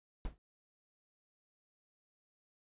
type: noise with exponential decay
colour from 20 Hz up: brown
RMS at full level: -35 dBFS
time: 0.25-0.38 s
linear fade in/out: 1 ms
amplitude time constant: 28 ms
effects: resampled to 8000 Hz